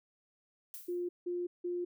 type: noise with exponential decay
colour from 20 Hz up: violet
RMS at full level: -43 dBFS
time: 0.74-1.09 s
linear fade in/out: 0 ms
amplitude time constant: 75 ms
type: tone bursts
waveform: sine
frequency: 352.9 Hz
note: F4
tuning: 18 cents sharp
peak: -33 dBFS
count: 3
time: 0.88-1.85 s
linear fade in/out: 10 ms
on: 210 ms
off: 170 ms
effects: none